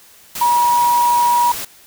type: tone in noise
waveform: sine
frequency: 960 Hz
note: B5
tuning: 49 cents flat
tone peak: -11 dBFS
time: 0.41-1.52 s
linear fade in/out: 5 ms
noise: white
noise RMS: -26 dBFS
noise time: 0.35-1.65 s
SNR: +12 dB
effects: white hiss -46 dBFS RMS until 1.86 s